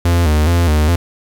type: tone with vibrato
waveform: 45% pulse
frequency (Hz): 80.8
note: E2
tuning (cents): -34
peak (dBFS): -10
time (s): 0.05-0.96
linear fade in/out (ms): 5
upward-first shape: square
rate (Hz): 2.4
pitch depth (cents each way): 110
effects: 7-bit